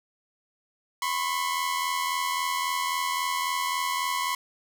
sawtooth tone pair together, 1000 / 1083.7 Hz, B5 / C#6, +21 / -40 cents, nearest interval minor second, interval 139 cents, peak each -25 dBFS, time 1.02-4.35 s, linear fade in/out 2 ms, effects none

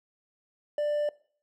triangle tone with hard clipping, 591 Hz, D5, 11 cents sharp, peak -26 dBFS, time 0.78-1.09 s, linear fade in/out 2 ms, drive 5 dB, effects noise-tail reverb RT60 0.5 s tail -20 dB re dry

